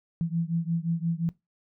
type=beating tone pair; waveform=sine; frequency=164.81 / 170.51 Hz; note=E3 / F3; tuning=0 / -41 cents; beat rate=5.7 Hz; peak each=-28 / -29 dBFS; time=0.21-1.29 s; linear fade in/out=0 ms; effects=noise-tail reverb RT60 0.2 s tail -20 dB re dry